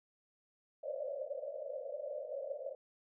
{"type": "band-pass noise", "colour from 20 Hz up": "white", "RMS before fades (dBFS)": -42, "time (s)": [0.83, 2.75], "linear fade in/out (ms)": 5, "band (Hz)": [520, 610], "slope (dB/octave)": 96, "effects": []}